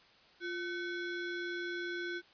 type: ring-modulated tone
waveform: square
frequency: 932.3 Hz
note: A#5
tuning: in tune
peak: -34 dBFS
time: 0.4-2.22 s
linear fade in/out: 50 ms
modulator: 583 Hz
effects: white hiss -62 dBFS RMS until 2.33 s + resampled to 11025 Hz